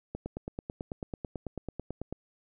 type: click train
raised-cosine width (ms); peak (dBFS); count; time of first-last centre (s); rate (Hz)
2; -22; 19; 0.15-2.126; 9.11
effects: none